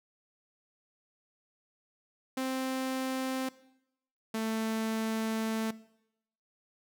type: tone pair in turn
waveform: sawtooth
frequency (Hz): 261.6 / 221.8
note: C4 / A3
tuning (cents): 0 / +14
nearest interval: minor third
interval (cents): 286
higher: first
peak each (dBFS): -27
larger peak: neither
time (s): 2.37-3.49 / 4.34-5.71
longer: second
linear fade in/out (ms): 5
effects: noise-tail reverb RT60 0.8 s tail -19 dB re dry